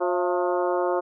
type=harmonic tone with a mistuned harmonic; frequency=179 Hz; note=F3; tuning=43 cents sharp; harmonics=2 / 3 / 4 / 5 / 6 / 7 / 8; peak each=-25 / -26 / -29 / -31 / -33 / -35 / -40 dBFS; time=0-1.01 s; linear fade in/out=20 ms; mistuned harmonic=4; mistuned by=-67 cents; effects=none